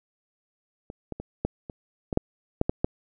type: clicks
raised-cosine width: 2 ms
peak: -24 / -19 / -21 / -11 / -23 / -15 / -6 / -7 / -9 / -8 dBFS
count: 10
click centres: 0.901 / 1.123 / 1.2 / 1.45 / 1.698 / 2.128 / 2.174 / 2.614 / 2.695 / 2.845 s
effects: none